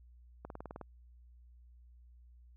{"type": "click train", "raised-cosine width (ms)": 1, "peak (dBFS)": -30, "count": 8, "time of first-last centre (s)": [0.45, 0.813], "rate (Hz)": 19.3, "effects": ["added 60 Hz sine -56 dBFS peak until 2.56 s"]}